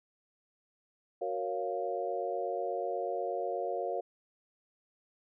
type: chord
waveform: sine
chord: Gb major seventh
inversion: none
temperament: equal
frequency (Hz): 370 / 466.2 / 554.4 / 698.5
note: Gb4 / Bb4 / Db5 / F5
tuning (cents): 0 / 0 / 0 / 0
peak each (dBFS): -39 / -37 / -37 / -36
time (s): 1.21-4.01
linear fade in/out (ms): 10
effects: none